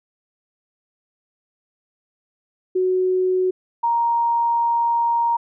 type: tone pair in turn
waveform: sine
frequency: 370 / 935.6 Hz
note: F#4 / A#5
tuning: 0 / +6 cents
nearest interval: octave + major third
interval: 1606 cents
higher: second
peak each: -16 dBFS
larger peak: neither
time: 2.75-3.51 / 3.83-5.37 s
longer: second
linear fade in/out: 10 ms
effects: none